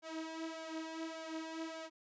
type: tone with flanger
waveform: sawtooth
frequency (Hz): 322.3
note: E4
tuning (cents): -39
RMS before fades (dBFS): -44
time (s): 0.02-1.9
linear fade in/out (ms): 50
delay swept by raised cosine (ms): 1.3 to 4.3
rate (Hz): 1.7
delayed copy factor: +0.75
effects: resampled to 16000 Hz